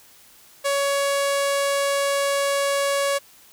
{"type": "tone with low-pass filter", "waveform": "sawtooth", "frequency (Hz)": 560, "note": "C#5", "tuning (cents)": 18, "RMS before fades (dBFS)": -22, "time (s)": [0.64, 3.19], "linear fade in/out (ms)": 20, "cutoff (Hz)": 11000, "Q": 1.5, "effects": ["white hiss -51 dBFS RMS until 3.52 s"]}